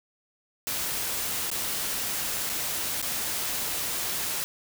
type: noise with dropouts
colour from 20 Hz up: white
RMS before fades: -30 dBFS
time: 0.67-4.44 s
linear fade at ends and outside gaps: 0 ms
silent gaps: 1.502-1.515 / 2.493-2.498 / 3.016-3.026 s
effects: none